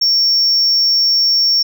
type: tone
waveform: sine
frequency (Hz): 5480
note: F8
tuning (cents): -34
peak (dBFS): -8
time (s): 0.01-1.63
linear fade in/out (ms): 10
effects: tanh soft clip ceiling -8 dBFS